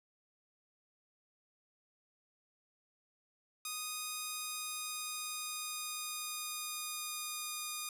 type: tone with pitch glide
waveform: 5% pulse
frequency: 1240 to 1223.6 Hz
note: D#6 to D#6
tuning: -6 to -29 cents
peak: -27 dBFS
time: 3.65-7.89 s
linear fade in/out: 2 ms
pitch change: -23 cents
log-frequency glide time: 4.21-7.65 s
effects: resampled to 32000 Hz